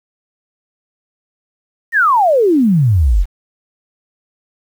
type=exponential sweep; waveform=sine; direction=down; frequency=1909 to 39.15 Hz; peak=-8 dBFS; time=1.92-3.26 s; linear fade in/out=50 ms; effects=7-bit